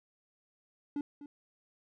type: tone with echo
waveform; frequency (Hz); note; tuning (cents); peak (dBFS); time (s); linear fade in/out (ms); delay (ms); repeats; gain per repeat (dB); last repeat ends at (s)
triangle; 288.6; D4; -30; -30; 0.96-1.01; 2; 250; 1; -13; 1.26
effects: none